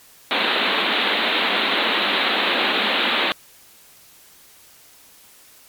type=band-pass noise; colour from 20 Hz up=white; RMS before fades=-20 dBFS; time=0.31-3.32 s; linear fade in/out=0 ms; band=190 to 4000 Hz; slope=96 dB/octave; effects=white hiss -49 dBFS RMS until 5.68 s + MP3 96 kbps